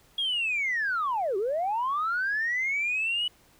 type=linear two-way sweep; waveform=sine; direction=down then up; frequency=3322 to 367.8 to 2969 Hz; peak=-24 dBFS; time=0.18-3.28 s; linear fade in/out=5 ms; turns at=1.37 s; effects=tanh soft clip ceiling -21 dBFS + pink hiss -60 dBFS RMS until 3.59 s